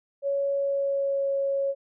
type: tone with pitch glide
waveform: sine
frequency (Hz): 558 to 551.6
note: C#5 to C#5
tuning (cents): +11 to -9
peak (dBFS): -23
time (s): 0.22-1.75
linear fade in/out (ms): 50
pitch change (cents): -20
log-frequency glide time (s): 0.53-1.31
effects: none